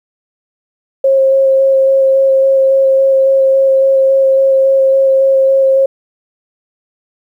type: tone with vibrato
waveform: sine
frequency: 537 Hz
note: C5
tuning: 45 cents sharp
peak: -6 dBFS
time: 1.04-5.86 s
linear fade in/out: 5 ms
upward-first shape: square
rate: 3.6 Hz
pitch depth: 8 cents each way
effects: 8-bit